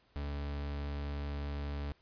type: tone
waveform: 40% pulse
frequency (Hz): 71.8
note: D2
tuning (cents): -39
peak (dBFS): -35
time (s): 0.16-1.92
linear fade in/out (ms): 0
effects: pink hiss -69 dBFS RMS until 2.01 s + resampled to 11025 Hz